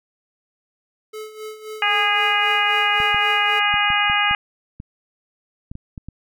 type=tone with tremolo; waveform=square; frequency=431.7 Hz; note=A4; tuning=33 cents flat; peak=-30 dBFS; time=1.13-3.6 s; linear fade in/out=10 ms; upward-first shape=sine; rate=3.8 Hz; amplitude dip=70%
type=harmonic tone; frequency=411.4 Hz; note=G#4; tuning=16 cents flat; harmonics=2 / 3 / 4 / 5 / 6 / 7; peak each=-23 / -23 / -23 / -23 / -23 / -23 dBFS; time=1.82-4.35 s; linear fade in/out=2 ms
type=clicks; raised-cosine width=5 ms; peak=-21 dBFS; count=11; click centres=3.002 / 3.145 / 3.741 / 3.903 / 4.099 / 4.311 / 4.801 / 5.715 / 5.754 / 5.978 / 6.086 s
effects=none